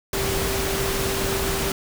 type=tone in noise; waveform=sine; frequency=390 Hz; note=G4; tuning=9 cents flat; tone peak=-27 dBFS; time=0.13-1.72 s; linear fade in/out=2 ms; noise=pink; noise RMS=-25 dBFS; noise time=0.13-1.72 s; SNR=-5 dB; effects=none